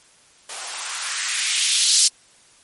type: noise with band-pass filter sweep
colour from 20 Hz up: violet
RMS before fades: -21 dBFS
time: 0.49-2.08 s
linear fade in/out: 5 ms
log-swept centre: 610 to 4900 Hz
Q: 1.7
effects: white hiss -53 dBFS RMS until 2.63 s + MP3 48 kbps